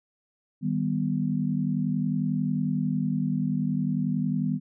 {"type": "chord", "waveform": "sine", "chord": "Eb augmented", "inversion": "none", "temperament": "equal", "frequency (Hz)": [155.56, 196, 246.9], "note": ["Eb3", "G3", "B3"], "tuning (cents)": [0, 0, 0], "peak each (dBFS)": -28, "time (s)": [0.61, 4.6], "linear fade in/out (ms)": 50, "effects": []}